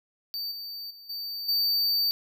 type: tone with level steps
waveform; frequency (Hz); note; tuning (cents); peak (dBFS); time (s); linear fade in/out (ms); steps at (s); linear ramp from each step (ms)
square; 4604; D8; -35; -31 / -36 / -46 / -33 / -23; 0.34-2.11; 0; 0.51 / 0.9 / 1.09 / 1.48; 10
effects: none